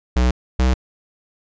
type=tone pair in turn; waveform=square; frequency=61.74 / 63.59 Hz; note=B1 / C2; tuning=0 / -49 cents; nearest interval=minor second; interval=51 cents; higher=second; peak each=-14 / -14 dBFS; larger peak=neither; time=0.16-0.31 / 0.59-0.74 s; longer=neither; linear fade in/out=5 ms; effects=resampled to 16000 Hz